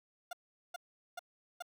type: tone bursts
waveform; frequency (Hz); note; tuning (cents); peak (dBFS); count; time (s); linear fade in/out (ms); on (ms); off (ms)
30% pulse; 706; F5; +19; -37; 4; 0.31-1.624; 5; 21; 410
effects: none